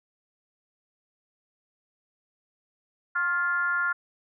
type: tone with frequency modulation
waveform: sine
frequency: 1402 Hz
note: F6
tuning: 6 cents sharp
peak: -23 dBFS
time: 3.15-3.93 s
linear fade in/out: 10 ms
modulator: 329 Hz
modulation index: 0.67
effects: none